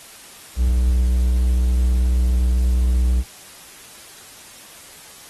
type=tone with vibrato; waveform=triangle; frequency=61.7 Hz; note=B1; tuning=1 cent flat; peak=-12 dBFS; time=0.56-3.24 s; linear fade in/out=50 ms; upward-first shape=triangle; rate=16 Hz; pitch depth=11 cents each way; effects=white hiss -42 dBFS RMS until 5.29 s + AAC 32 kbps